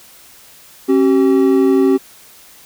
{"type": "tone pair together", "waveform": "triangle", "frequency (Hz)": [270.6, 382.7], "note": ["C#4", "G4"], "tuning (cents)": [-42, -42], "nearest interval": "tritone", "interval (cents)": 600, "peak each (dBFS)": -10, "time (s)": [0.88, 1.98], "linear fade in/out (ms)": 20, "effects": ["white hiss -43 dBFS RMS until 2.65 s"]}